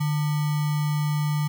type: tone with sample-and-hold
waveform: sine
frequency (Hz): 150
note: D3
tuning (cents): +37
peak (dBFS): -21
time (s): 0-1.48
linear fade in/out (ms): 10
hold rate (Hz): 1050
effects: none